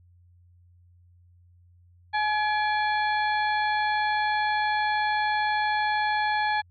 harmonic tone with a mistuned harmonic, 847 Hz, G#5, 34 cents sharp, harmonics 1 / 2 / 3 / 4 / 5, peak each -24 / -28 / -35 / -38 / -39 dBFS, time 2.13-6.62 s, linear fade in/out 20 ms, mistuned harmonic 3, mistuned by -130 cents, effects added 88 Hz sine -54 dBFS peak until 6.7 s

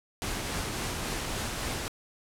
pink noise with tremolo, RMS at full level -32 dBFS, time 0.22-1.88 s, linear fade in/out 0 ms, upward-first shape triangle, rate 3.6 Hz, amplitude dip 25%, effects low-pass 11000 Hz 12 dB/octave

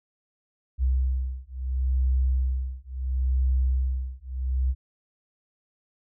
sine beating tone pair, 64.1 / 64.83 Hz, C2 / C2, -35 / -15 cents, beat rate 0.73 Hz, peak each -25 dBFS, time 0.78-4.75 s, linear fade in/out 50 ms, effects none

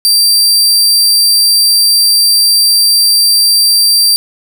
sawtooth tone, 4699 Hz, D8, in tune, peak -3 dBFS, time 0.05-4.16 s, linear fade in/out 0 ms, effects none

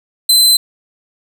sawtooth tone, 4060 Hz, B7, 47 cents sharp, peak -4 dBFS, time 0.29-0.57 s, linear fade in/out 5 ms, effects none

